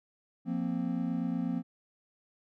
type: chord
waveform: triangle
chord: F suspended fourth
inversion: none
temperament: equal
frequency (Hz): 174.61 / 233.1 / 261.6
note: F3 / Bb3 / C4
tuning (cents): 0 / 0 / 0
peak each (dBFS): -32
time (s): 0.45-1.63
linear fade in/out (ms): 50
effects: none